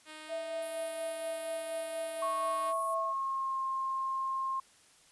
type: tone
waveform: 5% pulse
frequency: 310 Hz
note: D#4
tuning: 6 cents flat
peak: -34 dBFS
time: 0.05-2.74 s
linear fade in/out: 50 ms
type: tone with tremolo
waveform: sine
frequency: 658 Hz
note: E5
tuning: 3 cents flat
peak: -33 dBFS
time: 0.28-3.14 s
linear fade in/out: 50 ms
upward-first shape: sine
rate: 4.2 Hz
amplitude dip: 45%
type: high-pass noise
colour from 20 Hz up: white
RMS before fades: -43 dBFS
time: 0.61-2.95 s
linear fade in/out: 20 ms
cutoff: 9500 Hz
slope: 48 dB/octave
type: tone with pitch glide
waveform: sine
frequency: 1100 to 1064.4 Hz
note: C#6 to C6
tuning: -14 to +29 cents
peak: -31 dBFS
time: 2.22-4.6 s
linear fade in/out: 5 ms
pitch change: -57 cents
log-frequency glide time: 2.67-3.62 s
effects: white hiss -62 dBFS RMS until 5.11 s + resampled to 24000 Hz